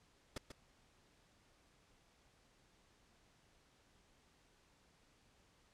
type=noise with echo; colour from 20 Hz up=pink; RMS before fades=-43 dBFS; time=0.36-0.38 s; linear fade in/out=5 ms; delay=140 ms; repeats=1; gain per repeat=-8 dB; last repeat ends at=0.52 s; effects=pink hiss -71 dBFS RMS until 5.73 s + low-pass 8000 Hz 12 dB/octave